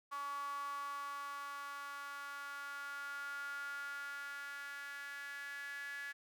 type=tone with high-pass filter sweep; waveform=sawtooth; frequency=282.7 Hz; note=C#4; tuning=34 cents sharp; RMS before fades=-45 dBFS; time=0.11-6.13 s; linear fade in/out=20 ms; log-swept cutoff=1100 to 1700 Hz; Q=9.1; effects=none